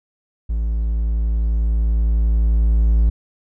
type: tone with level ramp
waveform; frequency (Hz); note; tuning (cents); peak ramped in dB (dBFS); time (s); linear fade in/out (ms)
triangle; 55.5; A1; +16; -16 to -9; 0.49-3.1; 10
effects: none